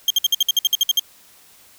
35% pulse tone bursts, 3200 Hz, G7, 35 cents sharp, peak -11 dBFS, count 12, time 0.08-0.995 s, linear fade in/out 2 ms, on 24 ms, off 57 ms, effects white hiss -50 dBFS RMS until 1.78 s

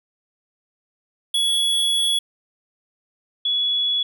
square / sine tone pair in turn, 3374 / 3388 Hz, G#7 / G#7, +27 / +34 cents, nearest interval unison, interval 7 cents, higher second, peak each -18 dBFS, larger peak neither, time 1.34-2.19 / 3.45-4.03 s, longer first, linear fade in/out 5 ms, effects none

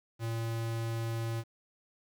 square tone, 114.4 Hz, A#2, 32 cents flat, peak -33 dBFS, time 0.19-1.44 s, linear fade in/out 50 ms, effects 10-bit

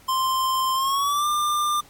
square tone with pitch glide, 1046.5 to 1195.2 Hz, C6 to D6, 0 to +30 cents, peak -21 dBFS, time 0.08-1.81 s, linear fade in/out 10 ms, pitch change +230 cents, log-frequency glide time 0.74-1.27 s, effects pink hiss -52 dBFS RMS until 1.89 s + AAC 64 kbps

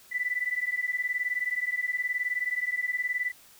sine beating tone pair, 1975 / 1994 Hz, B6 / B6, 0 / +16 cents, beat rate 19 Hz, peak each -30 dBFS, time 0.11-3.32 s, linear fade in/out 20 ms, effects white hiss -55 dBFS RMS until 3.59 s

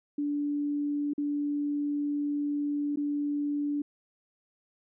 sine tone with dropouts, 290.6 Hz, D4, 18 cents flat, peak -27 dBFS, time 0.18-3.82 s, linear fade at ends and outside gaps 5 ms, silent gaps 1.135-1.179 / 2.96-2.971 s, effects none

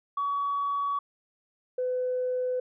sine tone pair in turn, 1131 / 503.8 Hz, C#6 / B4, +34 / +34 cents, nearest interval octave + major second, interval 1400 cents, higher first, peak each -25 dBFS, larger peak neither, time 0.17-0.99 / 1.78-2.6 s, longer neither, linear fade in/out 5 ms, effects tanh soft clip ceiling -21 dBFS

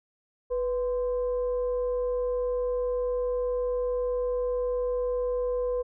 sine tone with frequency modulation, 493.9 Hz, B4, in tune, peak -25 dBFS, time 0.5-5.83 s, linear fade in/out 20 ms, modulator 543 Hz, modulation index 0.31, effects none

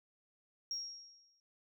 sine tone with exponential decay, 5590 Hz, F8, 1 cent sharp, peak -34 dBFS, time 0.71-1.4 s, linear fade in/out 1 ms, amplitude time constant 150 ms, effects noise-tail reverb RT60 0.2 s tail -26 dB re dry + tanh soft clip ceiling -32 dBFS

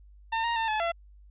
sawtooth tone with pitch steps, 904 / 935 / 900 / 860 / 677 Hz, A5 / A#5 / A5 / A5 / E5, +47 / +5 / +39 / -40 / +46 cents, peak -22 dBFS, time 0.32-0.92 s, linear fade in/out 10 ms, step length 120 ms, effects added 50 Hz sine -50 dBFS peak until 1.3 s + resampled to 8000 Hz

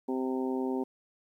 harmonic tone, 130 Hz, C3, 11 cents flat, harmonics 2 / 3 / 4 / 5 / 6 / 7, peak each -31 / -33 / -41 / -47 / -43 / -42 dBFS, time 0.08-0.84 s, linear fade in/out 10 ms, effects 11-bit

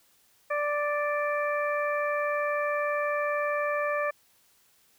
harmonic tone, 587.3 Hz, D5, in tune, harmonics 1 / 2 / 3 / 4, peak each -28 / -31 / -33 / -37 dBFS, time 0.5-4.11 s, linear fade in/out 10 ms, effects white hiss -64 dBFS RMS until 4.98 s

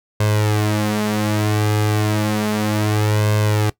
sawtooth tone with flanger, 106.1 Hz, G#2, 38 cents sharp, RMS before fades -18 dBFS, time 0.2-3.7 s, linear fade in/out 5 ms, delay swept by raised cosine 1.9 to 7 ms, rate 0.32 Hz, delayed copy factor +0.75, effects noise-tail reverb RT60 0.1 s tail -19 dB re dry

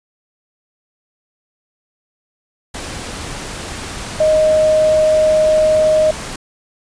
sine tone in noise, 622.3 Hz, D#5, in tune, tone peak -9 dBFS, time 4.2-6.11 s, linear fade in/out 5 ms, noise pink, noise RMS -27 dBFS, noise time 2.74-6.36 s, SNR +15 dB, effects resampled to 22050 Hz

